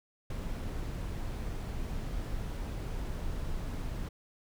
brown noise with ADSR envelope, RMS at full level -34 dBFS, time 0.3-4.09 s, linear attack 4 ms, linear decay 17 ms, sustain -2 dB, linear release 10 ms, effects none

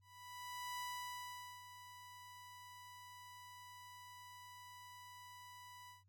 sawtooth tone with ADSR envelope, 987.8 Hz, B5, in tune, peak -39 dBFS, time 0.01-6.04 s, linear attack 780 ms, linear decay 830 ms, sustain -12 dB, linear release 150 ms, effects added 96 Hz sine -69 dBFS peak until 6.08 s

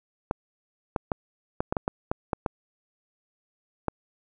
clicks, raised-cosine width 1 ms, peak -11 dBFS, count 11, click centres 0.311 / 0.962 / 1.118 / 1.605 / 1.725 / 1.768 / 1.879 / 2.115 / 2.332 / 2.462 / 3.883 s, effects none

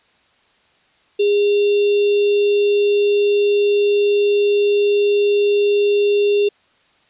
sine tone with sample-and-hold, 409.4 Hz, G#4, 25 cents flat, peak -12 dBFS, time 1.19-6.49 s, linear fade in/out 10 ms, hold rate 3150 Hz, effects white hiss -57 dBFS RMS until 7.09 s + resampled to 8000 Hz

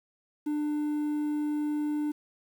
triangle tone with quantisation, 298.2 Hz, D4, 27 cents sharp, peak -25 dBFS, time 0.46-2.12 s, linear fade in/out 10 ms, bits 9, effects none

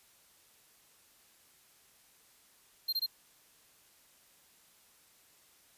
square tone bursts, 4186 Hz, C8, in tune, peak -30 dBFS, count 3, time 2.88-3.064 s, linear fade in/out 10 ms, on 48 ms, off 20 ms, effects white hiss -64 dBFS RMS until 5.77 s + resampled to 32000 Hz

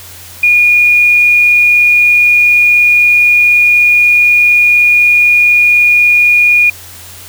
sine tone, 2439 Hz, D#7, 35 cents flat, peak -4 dBFS, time 0.43-6.7 s, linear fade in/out 5 ms, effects added 89 Hz sine -37 dBFS peak until 7.28 s + white hiss -32 dBFS RMS until 7.28 s

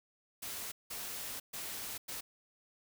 white noise bursts at uneven times, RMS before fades -42 dBFS, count 4, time 0.42-0.72 / 0.9-1.4 / 1.53-1.98 / 2.08-2.21 s, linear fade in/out 10 ms, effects none

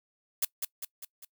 blue noise with echo, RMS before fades -27 dBFS, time 0.42-0.45 s, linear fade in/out 5 ms, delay 200 ms, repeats 4, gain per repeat -5 dB, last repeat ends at 1.25 s, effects noise-tail reverb RT60 0.1 s tail -22 dB re dry

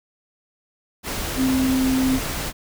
sine tone in noise, 261.3 Hz, C4, 2 cents flat, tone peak -17 dBFS, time 1.36-2.2 s, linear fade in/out 50 ms, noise pink, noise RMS -27 dBFS, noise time 1.03-2.53 s, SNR +7 dB, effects none

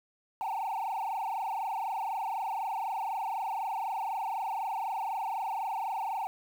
sine tone with frequency modulation, 839 Hz, G#5, 17 cents sharp, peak -28 dBFS, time 0.41-6.27 s, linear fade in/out 0 ms, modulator 24 Hz, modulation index 3.8, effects tanh soft clip ceiling -30 dBFS + 9-bit

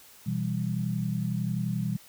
sine chord, E minor, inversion second, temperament equal, 123.47 / 164.81 / 196 Hz, B2 / E3 / G3, 0 / 0 / 0 cents, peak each -31 dBFS, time 0.26-1.97 s, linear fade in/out 10 ms, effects white hiss -53 dBFS RMS until 2.08 s

